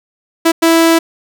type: tone bursts at uneven times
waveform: sawtooth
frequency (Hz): 329.6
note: E4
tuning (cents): 0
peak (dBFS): -3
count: 2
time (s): 0.45-0.52 / 0.62-0.99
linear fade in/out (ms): 10
effects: none